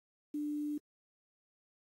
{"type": "tone with quantisation", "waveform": "sine", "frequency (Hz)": 296.3, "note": "D4", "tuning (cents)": 15, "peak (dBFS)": -34, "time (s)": [0.34, 0.78], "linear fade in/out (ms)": 5, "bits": 10, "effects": ["AAC 48 kbps"]}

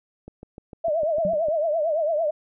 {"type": "click train", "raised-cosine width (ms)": 2, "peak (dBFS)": -26, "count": 9, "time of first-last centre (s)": [0.28, 1.485], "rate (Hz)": 6.64}
{"type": "tone with vibrato", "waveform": "sine", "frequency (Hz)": 631, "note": "D#5", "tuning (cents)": 24, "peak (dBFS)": -20, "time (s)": [0.84, 2.31], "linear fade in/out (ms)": 10, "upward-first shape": "triangle", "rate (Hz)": 8.9, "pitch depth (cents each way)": 150}
{"type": "tone with exponential decay", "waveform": "sine", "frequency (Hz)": 186.2, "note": "F#3", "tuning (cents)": 11, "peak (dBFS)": -23, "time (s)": [1.25, 1.43], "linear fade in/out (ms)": 0, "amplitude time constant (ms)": 39}
{"effects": []}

